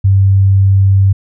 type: tone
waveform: sine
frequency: 97.3 Hz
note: G2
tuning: 12 cents flat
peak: -5 dBFS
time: 0.04-1.13 s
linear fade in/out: 10 ms
effects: none